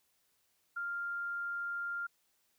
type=tone; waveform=sine; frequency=1396.9 Hz; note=F6; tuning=in tune; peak=-35 dBFS; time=0.76-2.07 s; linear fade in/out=10 ms; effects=white hiss -75 dBFS RMS until 2.58 s